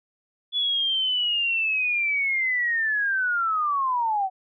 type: linear sweep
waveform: sine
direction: down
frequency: 3437 to 740 Hz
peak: -21 dBFS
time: 0.52-4.3 s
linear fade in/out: 50 ms
effects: none